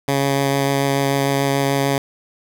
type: tone with vibrato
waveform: 10% pulse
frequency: 138.59 Hz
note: C#3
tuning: in tune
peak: -8 dBFS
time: 0.08-1.98 s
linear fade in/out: 2 ms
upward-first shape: triangle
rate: 6.8 Hz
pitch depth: 12 cents each way
effects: none